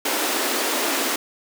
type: high-pass noise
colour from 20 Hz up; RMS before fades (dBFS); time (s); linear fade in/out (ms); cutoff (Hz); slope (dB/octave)
pink; -23; 0.05-1.16; 5; 260; 48
effects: none